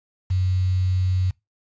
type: tone with quantisation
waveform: sine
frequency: 92.5 Hz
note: F#2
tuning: in tune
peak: -18 dBFS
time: 0.3-1.31 s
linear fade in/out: 10 ms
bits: 7
effects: noise-tail reverb RT60 0.2 s tail -23 dB re dry + resampled to 16000 Hz